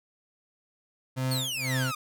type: tone with tremolo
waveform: 35% pulse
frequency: 130 Hz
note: C3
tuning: 11 cents flat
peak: -24 dBFS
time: 1.16-1.92 s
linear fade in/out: 20 ms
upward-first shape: sine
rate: 2 Hz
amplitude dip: 95%
type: exponential sweep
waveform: sawtooth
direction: down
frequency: 4495 to 1200 Hz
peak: -27 dBFS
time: 1.31-1.95 s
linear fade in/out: 5 ms
effects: none